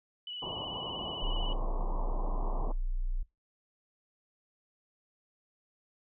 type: tone with vibrato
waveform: sine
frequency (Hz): 2960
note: F#7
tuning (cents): 0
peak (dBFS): -38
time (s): 0.27-1.53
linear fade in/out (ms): 2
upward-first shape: square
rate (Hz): 16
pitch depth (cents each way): 22
type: low-pass noise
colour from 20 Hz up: white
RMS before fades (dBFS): -41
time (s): 0.42-2.72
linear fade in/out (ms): 2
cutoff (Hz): 1100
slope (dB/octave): 96
type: tone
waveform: sine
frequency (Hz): 30.02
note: B0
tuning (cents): -48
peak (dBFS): -29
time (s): 1.22-3.23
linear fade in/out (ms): 10
effects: noise-tail reverb RT60 0.2 s tail -20 dB re dry